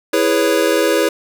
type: chord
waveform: square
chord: C# minor seventh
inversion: first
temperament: equal with one note detuned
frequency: 329.6 / 412.7 / 493.9 / 554.4 Hz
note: E4 / G#4 / B4 / C#5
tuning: 0 / -11 / 0 / 0 cents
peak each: -19 dBFS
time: 0.13-1.09 s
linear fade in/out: 5 ms
effects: none